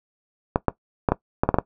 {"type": "clicks", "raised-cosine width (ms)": 1, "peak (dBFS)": -3, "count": 8, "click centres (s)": [0.559, 0.683, 1.088, 1.12, 1.435, 1.49, 1.543, 1.586], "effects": ["noise-tail reverb RT60 0.1 s tail -18 dB re dry"]}